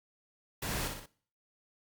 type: noise with echo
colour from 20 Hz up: pink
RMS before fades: -36 dBFS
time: 0.62-0.88 s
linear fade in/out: 5 ms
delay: 60 ms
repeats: 3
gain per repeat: -5 dB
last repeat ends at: 1.06 s
effects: noise-tail reverb RT60 0.5 s tail -21 dB re dry + Opus 48 kbps